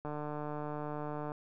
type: click train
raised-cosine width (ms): 1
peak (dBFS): -26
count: 190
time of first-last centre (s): 0.05-1.318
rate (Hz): 149
effects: none